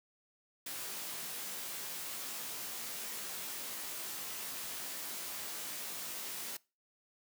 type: noise with comb filter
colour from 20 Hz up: white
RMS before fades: -42 dBFS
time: 0.66-6.57 s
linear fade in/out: 5 ms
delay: 18 ms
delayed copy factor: +0.7
effects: noise-tail reverb RT60 0.3 s tail -23 dB re dry + high-pass 150 Hz 12 dB/octave